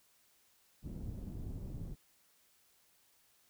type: low-pass noise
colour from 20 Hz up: pink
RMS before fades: -43 dBFS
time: 0.82-1.96 s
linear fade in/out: 50 ms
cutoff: 220 Hz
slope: 12 dB/octave
effects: white hiss -70 dBFS RMS until 3.49 s